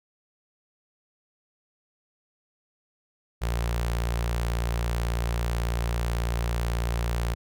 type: tone with notch filter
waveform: sawtooth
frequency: 58.2 Hz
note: A#1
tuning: 2 cents flat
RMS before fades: -27 dBFS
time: 3.41-7.35 s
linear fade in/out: 20 ms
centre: 260 Hz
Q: 1.1
effects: none